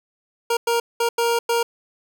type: tone bursts at uneven times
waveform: 25% pulse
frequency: 468.2 Hz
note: A#4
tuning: 8 cents sharp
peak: -14 dBFS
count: 5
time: 0.5-0.57 / 0.67-0.8 / 1-1.09 / 1.18-1.39 / 1.49-1.63 s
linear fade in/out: 5 ms
effects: none